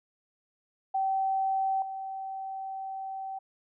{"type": "tone with level steps", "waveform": "sine", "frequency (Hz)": 771, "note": "G5", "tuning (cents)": -29, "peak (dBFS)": [-25, -34], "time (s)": [0.94, 3.39], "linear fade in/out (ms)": 10, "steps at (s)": 1.82, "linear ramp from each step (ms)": 2, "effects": []}